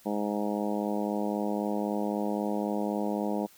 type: harmonic tone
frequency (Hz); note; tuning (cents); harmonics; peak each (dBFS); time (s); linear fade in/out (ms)
103.83; G#2; 0; 2 / 3 / 4 / 5 / 6 / 7 / 8 / 9; -31 / -34 / -37 / -36 / -38 / -39 / -40 / -42; 0.05-3.47; 20
effects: white hiss -57 dBFS RMS until 3.57 s